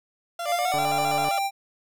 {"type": "tone with vibrato", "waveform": "30% pulse", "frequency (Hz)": 637, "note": "D#5", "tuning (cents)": 41, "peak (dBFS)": -26, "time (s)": [0.39, 1.39], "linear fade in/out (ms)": 5, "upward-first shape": "square", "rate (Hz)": 7.6, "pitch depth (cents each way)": 130}
{"type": "tone with pitch glide", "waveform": "square", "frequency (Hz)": [698.5, 788.6], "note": ["F5", "G5"], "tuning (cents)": [0, 10], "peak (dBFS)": -24, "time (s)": [0.45, 1.51], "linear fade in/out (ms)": 50, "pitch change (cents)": 210, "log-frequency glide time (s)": [0.57, 0.86]}
{"type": "click train", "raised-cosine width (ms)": 1, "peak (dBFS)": -19, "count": 80, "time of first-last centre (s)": [0.74, 1.285], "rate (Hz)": 145}
{"effects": []}